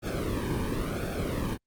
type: noise with flanger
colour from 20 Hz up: brown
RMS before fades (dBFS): -30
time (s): 0.02-1.58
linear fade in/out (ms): 50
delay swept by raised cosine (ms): 1 to 1.51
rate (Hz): 0.95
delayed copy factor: -0.8
effects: Opus 48 kbps